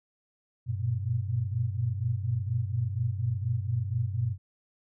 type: tone cluster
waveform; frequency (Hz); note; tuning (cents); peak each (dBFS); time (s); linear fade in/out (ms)
sine; 96.3 / 118.4 / 122.6; G2 / A#2 / B2; -30 / +27 / -12; -31; 0.66-4.38; 50
effects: none